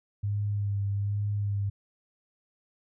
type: tone with vibrato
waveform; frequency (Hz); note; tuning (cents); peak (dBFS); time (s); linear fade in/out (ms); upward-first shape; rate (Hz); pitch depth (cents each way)
sine; 101.5; G#2; -39; -26; 0.23-1.7; 10; sine; 1.2; 26
effects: none